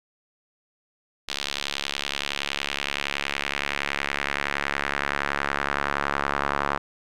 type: tone with band-pass filter sweep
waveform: sawtooth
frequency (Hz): 70.7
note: C#2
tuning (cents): +35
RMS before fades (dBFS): -28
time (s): 1.28-6.78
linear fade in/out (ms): 10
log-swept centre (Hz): 3800 to 1200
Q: 1.8
effects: none